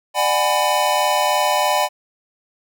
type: chord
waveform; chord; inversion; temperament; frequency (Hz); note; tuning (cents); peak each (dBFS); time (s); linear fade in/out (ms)
square; G# half-diminished seventh; second; just; 598 / 747.5 / 830.6 / 996.7; D5 / F#5 / G#5 / B5; +31 / +17 / 0 / +16; -22; 0.14-1.89; 50
effects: none